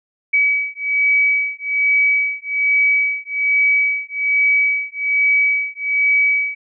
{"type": "beating tone pair", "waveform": "sine", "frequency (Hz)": [2277, 2278.2], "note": ["C#7", "C#7"], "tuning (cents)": [46, 47], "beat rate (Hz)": 1.2, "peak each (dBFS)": -17, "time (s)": [0.33, 6.55], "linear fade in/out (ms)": 10, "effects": []}